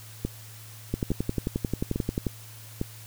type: two click trains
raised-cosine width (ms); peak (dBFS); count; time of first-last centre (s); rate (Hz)
3; -14 / -13; 4 / 16; 0.25-2.814 / 0.94-2.267; 1.17 / 11.3
effects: added 110 Hz sine -45 dBFS peak until 3.06 s + white hiss -48 dBFS RMS until 3.06 s